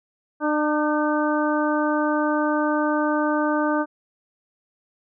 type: harmonic tone with a mistuned harmonic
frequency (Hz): 300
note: D4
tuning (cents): +37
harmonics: 1 / 2 / 3 / 4 / 5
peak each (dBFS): -22 / -25 / -27 / -28 / -29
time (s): 0.4-3.86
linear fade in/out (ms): 50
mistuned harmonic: 5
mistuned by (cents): +31
effects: none